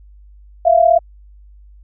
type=tone pair together; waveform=sine; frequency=658.3 / 696 Hz; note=E5 / F5; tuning=-3 / -6 cents; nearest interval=minor second; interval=97 cents; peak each=-11 dBFS; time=0.65-0.99 s; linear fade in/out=10 ms; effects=added 50 Hz sine -40 dBFS peak until 1.83 s